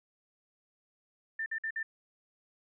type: tone bursts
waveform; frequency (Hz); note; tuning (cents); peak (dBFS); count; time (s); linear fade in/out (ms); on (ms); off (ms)
sine; 1788; A6; +27; -32; 4; 1.39-1.83; 5; 71; 52
effects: none